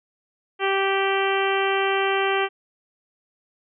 harmonic tone, 390 Hz, G4, 9 cents flat, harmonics 1 / 2 / 3 / 4 / 5 / 6 / 7 / 8, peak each -23 / -26 / -28 / -29 / -30 / -31 / -31 / -32 dBFS, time 0.59-2.49 s, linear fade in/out 50 ms, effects none

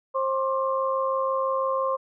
sine tone cluster, 532 / 1061 / 1167 Hz, C5 / C6 / D6, +29 / +24 / -11 cents, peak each -25 / -26 / -33 dBFS, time 0.14-1.97 s, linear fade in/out 20 ms, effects none

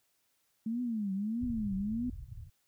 sine tone with vibrato, 217.3 Hz, A3, 21 cents flat, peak -31 dBFS, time 0.66-2.1 s, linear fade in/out 5 ms, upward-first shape triangle, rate 1.6 Hz, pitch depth 250 cents each way
white low-pass noise, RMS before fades -44 dBFS, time 1.41-2.5 s, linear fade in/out 10 ms, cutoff 120 Hz, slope 48 dB/octave
effects white hiss -75 dBFS RMS until 2.67 s

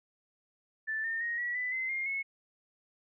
sine tone with pitch steps, 1760 / 1815.8 / 1873.3 / 1932.6 / 1993.9 / 2057 / 2122 / 2189 Hz, A6 / A#6 / A#6 / B6 / B6 / C7 / C7 / C#7, 0 / -46 / +8 / -38 / +16 / -30 / +24 / -22 cents, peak -31 dBFS, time 0.87-2.23 s, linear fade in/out 20 ms, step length 170 ms, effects none

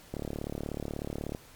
click train, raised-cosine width 2 ms, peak -21 dBFS, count 45, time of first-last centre 0.14-1.349 s, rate 36.4 Hz, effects pink hiss -54 dBFS RMS until 1.55 s + MP3 96 kbps

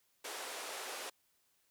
pink band-pass noise, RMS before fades -44 dBFS, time 0.24-1.1 s, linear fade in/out 10 ms, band 420 to 12000 Hz, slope 24 dB/octave, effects white hiss -75 dBFS RMS until 1.7 s

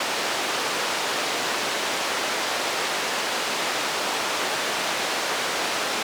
pink band-pass noise, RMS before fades -26 dBFS, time 0-6.03 s, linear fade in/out 5 ms, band 470 to 6100 Hz, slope 12 dB/octave, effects none

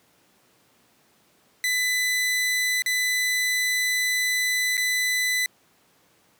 sawtooth tone with dropouts, 2000 Hz, B6, 21 cents sharp, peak -18 dBFS, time 1.64-5.46 s, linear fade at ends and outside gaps 1 ms, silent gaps 2.821-2.861 / 4.77-4.777 s, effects pink hiss -61 dBFS RMS until 6.39 s + high-pass 150 Hz 12 dB/octave

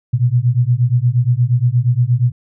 sine beating tone pair, 118.2 / 126.7 Hz, A#2 / B2, +24 / +45 cents, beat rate 8.5 Hz, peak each -14 dBFS, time 0.13-2.32 s, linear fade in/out 10 ms, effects none

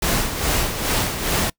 pink noise with tremolo, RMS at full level -19 dBFS, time 0.02-1.5 s, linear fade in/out 5 ms, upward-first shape sine, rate 2.4 Hz, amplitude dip 60%, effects noise-tail reverb RT60 0.1 s tail -25 dB re dry

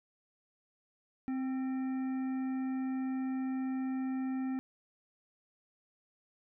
harmonic tone with a mistuned harmonic, 261.6 Hz, C4, in tune, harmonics 1 / 3 / 5 / 7 / 9, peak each -32 / -48 / -55 / -55 / -59 dBFS, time 1.28-4.59 s, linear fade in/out 0 ms, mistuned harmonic 5, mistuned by +45 cents, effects none

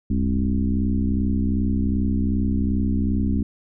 sine tone with frequency modulation, 141.2 Hz, C#3, 32 cents sharp, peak -18 dBFS, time 0.1-3.43 s, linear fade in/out 5 ms, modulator 62.6 Hz, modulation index 2.2, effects none

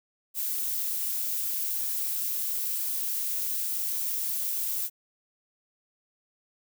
violet noise, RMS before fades -30 dBFS, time 0.34-4.9 s, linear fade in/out 50 ms, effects none

